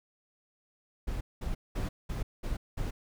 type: noise bursts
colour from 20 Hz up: brown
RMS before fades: -33 dBFS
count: 6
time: 1.07-2.91 s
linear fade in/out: 10 ms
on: 140 ms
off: 200 ms
effects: none